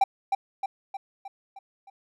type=tone with echo; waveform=triangle; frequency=784 Hz; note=G5; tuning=in tune; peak=-14 dBFS; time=0.01-0.04 s; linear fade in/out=5 ms; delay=310 ms; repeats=6; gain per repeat=-5 dB; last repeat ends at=1.9 s; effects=none